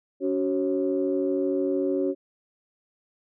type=tone cluster; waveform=sine; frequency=282.5 / 375.7 / 545 Hz; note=C#4 / F#4 / C#5; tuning=+33 / +26 / -29 cents; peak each=-26 / -25 / -29 dBFS; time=0.2-2.15 s; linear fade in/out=50 ms; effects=tanh soft clip ceiling -13 dBFS